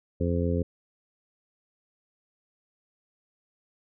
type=harmonic tone; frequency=86.3 Hz; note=F2; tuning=20 cents flat; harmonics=1 / 2 / 3 / 4 / 5 / 6; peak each=-27 / -30 / -31 / -37 / -32 / -33 dBFS; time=0.2-0.63 s; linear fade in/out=10 ms; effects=none

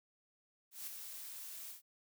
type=noise with ADSR envelope; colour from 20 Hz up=blue; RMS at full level=-43 dBFS; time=0.71-1.82 s; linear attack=160 ms; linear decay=13 ms; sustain=-5 dB; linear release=120 ms; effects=none

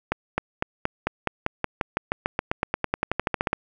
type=accelerating click train; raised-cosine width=0.5 ms; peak=-7 dBFS; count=26; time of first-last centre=0.12-3.531 s; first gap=260 ms; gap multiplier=0.94; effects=none

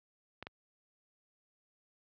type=clicks; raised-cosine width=0.3 ms; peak=-26 dBFS; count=2; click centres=0.426 / 0.469 s; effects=high-pass 60 Hz 12 dB/octave + low-pass 4000 Hz 12 dB/octave

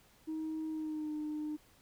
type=tone with pitch glide; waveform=sine; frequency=315.3 to 303.3 Hz; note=D#4 to D#4; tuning=+23 to -44 cents; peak=-34 dBFS; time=0.27-1.57 s; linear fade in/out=20 ms; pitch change=-67 cents; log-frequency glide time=0.69-1.13 s; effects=tanh soft clip ceiling -33 dBFS + pink hiss -65 dBFS RMS until 1.81 s

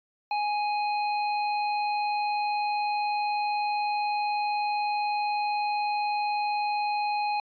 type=tone; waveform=square; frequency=832 Hz; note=G#5; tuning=3 cents sharp; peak=-26 dBFS; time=0.31-7.4 s; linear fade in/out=2 ms; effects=resampled to 11025 Hz

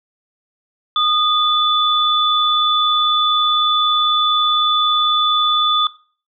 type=tone pair together; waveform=sine; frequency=1231 / 3482 Hz; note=D#6 / A7; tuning=-19 / -19 cents; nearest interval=octave + tritone; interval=1800 cents; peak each=-16 dBFS; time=0.96-5.87 s; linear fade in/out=2 ms; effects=noise-tail reverb RT60 0.4 s tail -17 dB re dry

